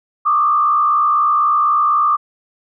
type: tone with frequency modulation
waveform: sine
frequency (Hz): 1192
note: D6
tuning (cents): +25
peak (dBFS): -11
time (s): 0.25-2.17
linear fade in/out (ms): 20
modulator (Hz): 64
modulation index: 0.81
effects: none